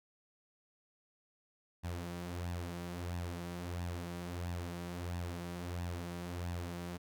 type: tone with flanger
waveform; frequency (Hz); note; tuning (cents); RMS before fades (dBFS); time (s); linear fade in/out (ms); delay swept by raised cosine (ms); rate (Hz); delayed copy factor
sawtooth; 87.31; F2; 0; -41; 1.83-6.98; 20; 1.1 to 6.4; 1.5; +0.55
effects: none